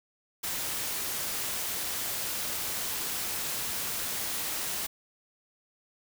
white noise, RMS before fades -33 dBFS, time 0.43-4.87 s, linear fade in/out 10 ms, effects none

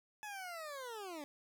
20% pulse linear sweep, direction down, 859 to 277.2 Hz, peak -39 dBFS, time 0.23-1.24 s, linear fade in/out 0 ms, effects none

